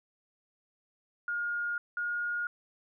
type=tone pair in turn; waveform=sine; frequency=1423 / 1429.7 Hz; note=F6 / F6; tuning=+32 / +40 cents; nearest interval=unison; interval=8 cents; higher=second; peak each=-30 / -30 dBFS; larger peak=neither; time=1.28-1.78 / 1.97-2.47 s; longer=neither; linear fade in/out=2 ms; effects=none